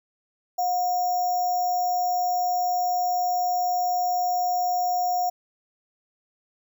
sine tone with sample-and-hold, 722 Hz, F#5, 43 cents flat, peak -21 dBFS, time 0.58-5.3 s, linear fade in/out 10 ms, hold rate 6300 Hz, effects none

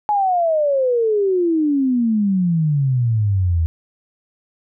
sine exponential sweep, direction down, 850 to 79.4 Hz, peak -14 dBFS, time 0.09-3.66 s, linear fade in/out 0 ms, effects none

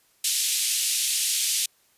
white band-pass noise, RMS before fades -25 dBFS, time 0.24-1.66 s, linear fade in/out 5 ms, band 2700 to 11000 Hz, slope 24 dB/octave, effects white hiss -63 dBFS RMS until 1.97 s + resampled to 32000 Hz

